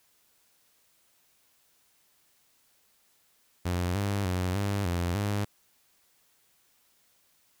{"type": "tone with pitch steps", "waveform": "sawtooth", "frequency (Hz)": [89, 100.3, 91.2, 100.4, 87.2, 102.3], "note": ["F2", "G2", "F#2", "G2", "F2", "G#2"], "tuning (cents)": [33, 40, -24, 42, -2, -26], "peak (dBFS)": -23, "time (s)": [3.65, 5.45], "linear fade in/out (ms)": 10, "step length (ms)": 300, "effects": ["white hiss -67 dBFS RMS until 7.6 s"]}